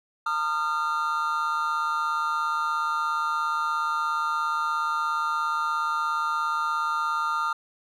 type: tone cluster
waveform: triangle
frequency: 910 / 1221 / 1378 Hz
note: A#5 / D#6 / F6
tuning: -42 / -33 / -24 cents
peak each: -30 / -25 / -26 dBFS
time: 0.26-7.53 s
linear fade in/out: 5 ms
effects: none